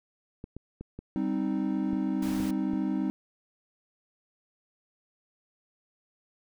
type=clicks; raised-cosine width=3 ms; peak=-26 dBFS; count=7; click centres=0.441 / 0.566 / 0.81 / 0.99 / 1.932 / 2.402 / 2.735 s
type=chord; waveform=triangle; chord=C minor; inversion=second; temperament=equal; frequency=196 / 261.6 / 311.1 Hz; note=G3 / C4 / Eb4; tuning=0 / 0 / 0 cents; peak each=-29 dBFS; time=1.16-3.1 s; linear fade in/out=0 ms
type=noise; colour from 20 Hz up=pink; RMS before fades=-42 dBFS; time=2.22-2.51 s; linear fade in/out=5 ms
effects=none